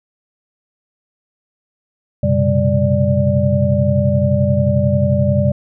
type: tone cluster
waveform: sine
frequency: 93.8 / 124.5 / 135.9 / 198.3 / 587 Hz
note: F#2 / B2 / C#3 / G3 / D5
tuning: +24 / +14 / -34 / +20 / -1 cents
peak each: -18 dBFS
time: 2.23-5.52 s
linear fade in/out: 5 ms
effects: none